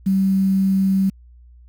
sine tone with quantisation, 192.5 Hz, G3, 31 cents flat, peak -14 dBFS, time 0.06-1.1 s, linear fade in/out 10 ms, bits 7, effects added 60 Hz sine -43 dBFS peak until 1.68 s

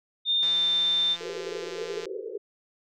sine tone with pitch glide, 3623 to 3583 Hz, A7 to A7, +50 to +31 cents, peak -21 dBFS, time 0.25-1.17 s, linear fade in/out 50 ms, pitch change -19 cents, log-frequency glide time 0.37-0.58 s
click train, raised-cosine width 0.2 ms, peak -23 dBFS, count 279, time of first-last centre 0.43-2.056 s, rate 171 Hz
pink band-pass noise, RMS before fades -35 dBFS, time 1.2-2.38 s, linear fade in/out 10 ms, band 370 to 500 Hz, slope 96 dB/octave
effects none

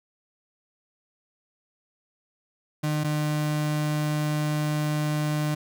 35% pulse tone pair in turn, 151.5 / 150.83 Hz, D#3 / D3, -46 / +47 cents, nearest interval unison, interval 7 cents, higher first, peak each -22 dBFS, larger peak neither, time 2.83-3.04 / 3.04-5.55 s, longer second, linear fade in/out 10 ms, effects none

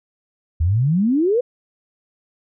sine exponential sweep, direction up, 75.7 to 514 Hz, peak -14 dBFS, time 0.6-1.41 s, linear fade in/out 10 ms, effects none

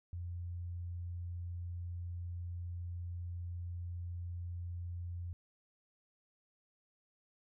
sine tone, 87.31 Hz, F2, in tune, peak -39 dBFS, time 0.13-5.33 s, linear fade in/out 0 ms, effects none

